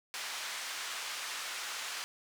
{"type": "band-pass noise", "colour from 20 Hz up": "pink", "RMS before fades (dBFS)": -40, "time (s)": [0.14, 2.04], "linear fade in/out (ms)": 0, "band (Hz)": [1300, 7900], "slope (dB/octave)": 12, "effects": []}